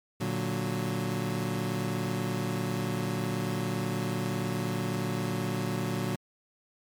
25% pulse chord, Bb augmented, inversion none, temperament equal, 116.54 / 146.83 / 185 Hz, Bb2 / D3 / F#3, 0 / 0 / 0 cents, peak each -29 / -31 / -29 dBFS, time 0.2-6.16 s, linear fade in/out 10 ms, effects MP3 96 kbps

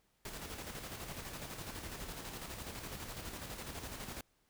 pink noise with tremolo, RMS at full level -44 dBFS, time 0.25-4.21 s, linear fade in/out 2 ms, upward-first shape square, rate 12 Hz, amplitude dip 40%, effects pink hiss -75 dBFS RMS until 4.49 s

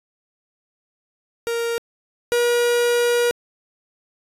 45% pulse tone pair in turn, 466.2 / 479.3 Hz, A#4 / A#4, 0 / +48 cents, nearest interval unison, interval 48 cents, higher second, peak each -21 / -16 dBFS, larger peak second, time 1.47-1.78 / 2.32-3.31 s, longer second, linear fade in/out 0 ms, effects resampled to 32000 Hz

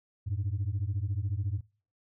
sine beating tone pair, 92.8 / 106.8 Hz, F#2 / G#2, +6 / +49 cents, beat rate 14 Hz, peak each -30 dBFS, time 0.26-1.61 s, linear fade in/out 20 ms, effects noise-tail reverb RT60 0.4 s tail -23 dB re dry + tanh soft clip ceiling -25 dBFS

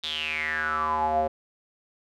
square tone with band-pass filter sweep, 77.78 Hz, D#2, in tune, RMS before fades -27 dBFS, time 0.03-1.28 s, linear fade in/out 10 ms, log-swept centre 3700 to 600 Hz, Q 9.3, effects none

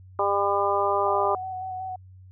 harmonic tone, 200.5 Hz, G3, 39 cents sharp, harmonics 2 / 3 / 4 / 5 / 6, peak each -27 / -27 / -27 / -27 / -27 dBFS, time 0.19-1.35 s, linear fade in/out 2 ms
sine tone with vibrato, 748 Hz, F#5, 19 cents sharp, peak -30 dBFS, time 1.06-1.96 s, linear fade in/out 5 ms, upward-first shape square, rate 5.4 Hz, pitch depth 16 cents each way
effects added 93 Hz sine -45 dBFS peak until 2.31 s

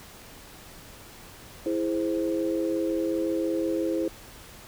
sine chord, E augmented, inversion none, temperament equal, 329.6 / 415.3 / 523.3 Hz, E4 / G#4 / B#4, 0 / 0 / 0 cents, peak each -26 / -32 / -30 dBFS, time 1.66-4.08 s, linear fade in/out 2 ms, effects pink hiss -47 dBFS RMS until 4.67 s

